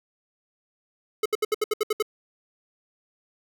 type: tone bursts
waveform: square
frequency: 428.5 Hz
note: A4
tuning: 46 cents flat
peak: -21 dBFS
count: 9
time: 1.23-2.025 s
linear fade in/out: 5 ms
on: 27 ms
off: 69 ms
effects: none